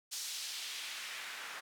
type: noise with band-pass filter sweep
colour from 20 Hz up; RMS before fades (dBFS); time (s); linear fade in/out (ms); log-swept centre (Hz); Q
white; -43; 0.11-1.61; 20; 5500 to 1400; 1.2
effects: none